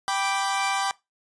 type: chord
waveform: sawtooth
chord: G major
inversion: none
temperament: equal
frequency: 784 / 987.8 / 1174.7 Hz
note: G5 / B5 / D6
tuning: 0 / 0 / 0 cents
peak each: -22 / -27 / -25 dBFS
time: 0.08-0.91 s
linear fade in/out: 0 ms
effects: noise-tail reverb RT60 0.2 s tail -20 dB re dry + resampled to 22050 Hz